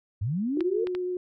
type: linear sweep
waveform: sine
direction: up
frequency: 88 to 468.5 Hz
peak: -25 dBFS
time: 0.21-0.85 s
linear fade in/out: 10 ms
type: tone with vibrato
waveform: sine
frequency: 362.2 Hz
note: F#4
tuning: 37 cents flat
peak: -27 dBFS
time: 0.57-1.17 s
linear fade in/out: 2 ms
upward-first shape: sine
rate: 10 Hz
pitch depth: 9 cents each way
type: clicks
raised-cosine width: 0.3 ms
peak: -21 dBFS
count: 3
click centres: 0.607 / 0.871 / 0.95 s
effects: none